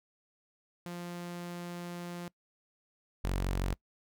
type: tone pair in turn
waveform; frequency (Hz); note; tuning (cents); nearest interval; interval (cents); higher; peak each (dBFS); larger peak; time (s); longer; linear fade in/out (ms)
sawtooth; 174.61 / 46.25; F3 / F#1; 0 / 0; octave + major seventh; 2300; first; -35 / -26; second; 0.86-2.28 / 3.24-3.74; first; 0
effects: noise-tail reverb RT60 0.1 s tail -23 dB re dry